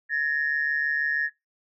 sine tone pair together, 1697 / 1843.2 Hz, G#6 / A#6, +37 / -20 cents, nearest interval minor second, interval 143 cents, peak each -25 dBFS, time 0.09-1.3 s, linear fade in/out 50 ms, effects noise-tail reverb RT60 0.2 s tail -23 dB re dry + tanh soft clip ceiling -15 dBFS

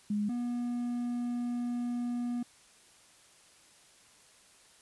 sine / triangle tone pair in turn, 207.7 / 241.6 Hz, G#3 / B3, 0 / -38 cents, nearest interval minor third, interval 262 cents, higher second, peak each -28 / -29 dBFS, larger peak first, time 0.1-0.29 / 0.29-2.43 s, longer second, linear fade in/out 5 ms, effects white hiss -60 dBFS RMS until 4.81 s + resampled to 24000 Hz

